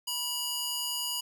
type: tone with high-pass filter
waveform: square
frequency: 975 Hz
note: B5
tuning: 23 cents flat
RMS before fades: -33 dBFS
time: 0.07-1.21 s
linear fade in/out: 10 ms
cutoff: 3300 Hz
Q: 0.83
effects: none